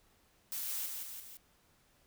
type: noise with echo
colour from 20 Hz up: blue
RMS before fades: -39 dBFS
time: 0.52-0.86 s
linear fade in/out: 0 ms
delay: 170 ms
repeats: 3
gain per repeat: -4 dB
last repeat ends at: 1.37 s
effects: pink hiss -69 dBFS RMS until 2.06 s